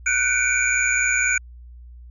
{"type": "tone cluster", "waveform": "sine", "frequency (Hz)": [1470, 1530, 2267, 2391, 6750], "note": ["F#6", "G6", "C#7", "D7", "G#8"], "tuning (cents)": [-12, -42, 38, 30, 27], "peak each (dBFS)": -24, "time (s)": [0.06, 1.38], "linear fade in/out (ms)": 5, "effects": ["added 60 Hz sine -39 dBFS peak until 2.1 s"]}